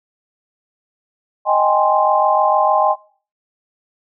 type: chord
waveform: sine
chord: Ab major seventh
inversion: second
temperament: equal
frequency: 622.3 / 784 / 830.6 / 1046.5 Hz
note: Eb5 / G5 / Ab5 / C6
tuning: 0 / 0 / 0 / 0 cents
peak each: -17 dBFS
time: 1.45-2.96 s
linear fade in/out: 50 ms
effects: noise-tail reverb RT60 0.4 s tail -20 dB re dry